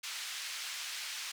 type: band-pass noise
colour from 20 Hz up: white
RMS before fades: -41 dBFS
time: 0.03-1.32 s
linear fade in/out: 10 ms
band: 1700 to 5200 Hz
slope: 12 dB/octave
effects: none